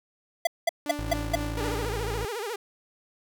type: tone bursts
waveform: square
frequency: 674 Hz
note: E5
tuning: 38 cents sharp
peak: -20 dBFS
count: 5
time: 0.45-1.355 s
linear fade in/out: 5 ms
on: 21 ms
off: 200 ms
type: tone with tremolo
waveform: sawtooth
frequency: 293.7 Hz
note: D4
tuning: in tune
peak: -27 dBFS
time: 0.86-1.85 s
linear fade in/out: 0 ms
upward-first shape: triangle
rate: 4 Hz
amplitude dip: 60%
type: tone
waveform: 25% pulse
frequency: 55 Hz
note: A1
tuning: in tune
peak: -27 dBFS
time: 0.99-2.25 s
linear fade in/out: 0 ms
type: tone with vibrato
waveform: sawtooth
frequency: 440 Hz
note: A4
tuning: in tune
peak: -27 dBFS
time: 1.57-2.56 s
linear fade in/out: 5 ms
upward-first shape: sine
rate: 14 Hz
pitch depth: 180 cents each way
effects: none